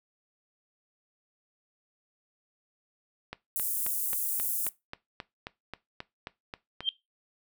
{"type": "click train", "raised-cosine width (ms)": 0.3, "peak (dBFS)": -21, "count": 14, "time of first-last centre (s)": [3.33, 6.806], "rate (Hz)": 3.74}
{"type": "high-pass noise", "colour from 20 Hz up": "pink", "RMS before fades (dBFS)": -31, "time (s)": [3.56, 4.69], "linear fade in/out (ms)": 0, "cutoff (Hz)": 10000, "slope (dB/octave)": 24}
{"type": "tone with exponential growth", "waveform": "sine", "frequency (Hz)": 3162, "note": "G7", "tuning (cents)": 14, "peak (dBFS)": -19, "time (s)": [6.81, 6.89], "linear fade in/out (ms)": 1, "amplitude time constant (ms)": 17}
{"effects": ["noise-tail reverb RT60 0.2 s tail -19 dB re dry"]}